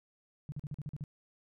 sine tone bursts, 146.83 Hz, D3, in tune, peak -36 dBFS, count 8, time 0.49-1.039 s, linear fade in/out 0 ms, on 31 ms, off 43 ms, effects none

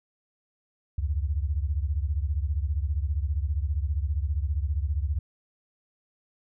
sine beating tone pair, 69.3 / 84.3 Hz, C#2 / E2, 0 / +39 cents, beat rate 15 Hz, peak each -26 / -29 dBFS, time 0.98-5.19 s, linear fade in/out 5 ms, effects none

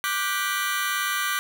sawtooth chord, G major seventh, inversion second, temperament just, 1176 / 1470 / 1568 / 1960 Hz, D6 / F#6 / G6 / B6, +2 / -12 / 0 / -14 cents, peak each -24 / -27 / -26 / -27 dBFS, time 0.04-1.39 s, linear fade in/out 0 ms, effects none

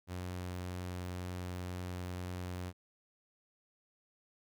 sawtooth tone, 90.2 Hz, F#2, 44 cents flat, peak -35 dBFS, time 0.07-2.73 s, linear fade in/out 50 ms, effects none

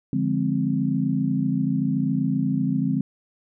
sine chord, D half-diminished seventh, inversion none, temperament equal, 146.83 / 174.61 / 207.7 / 261.6 Hz, D3 / F3 / Ab3 / C4, 0 / 0 / 0 / 0 cents, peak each -26 / -27 / -26 / -24 dBFS, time 0.13-3.01 s, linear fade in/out 2 ms, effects none

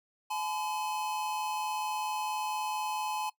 square tone pair together, 851.6 / 1016 Hz, G#5 / B5, +43 / +49 cents, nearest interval minor third, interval 306 cents, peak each -34 / -38 dBFS, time 0.3-3.3 s, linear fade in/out 10 ms, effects noise-tail reverb RT60 0.1 s tail -19 dB re dry

